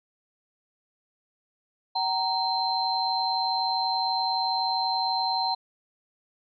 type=tone cluster; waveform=sine; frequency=760 / 931 / 4116 Hz; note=F#5 / A#5 / C8; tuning=+46 / -2 / -29 cents; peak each=-28 dBFS; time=1.95-5.55 s; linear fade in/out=10 ms; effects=none